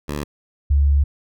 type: tone pair in turn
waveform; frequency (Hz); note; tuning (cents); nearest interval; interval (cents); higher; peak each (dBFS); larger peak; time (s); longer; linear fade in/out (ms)
10% pulse / sine; 73.42 / 70.92; D2 / C#2; 0 / +40; minor second; 60; first; -16 / -12; second; 0.08-0.24 / 0.7-1.04; second; 10
effects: none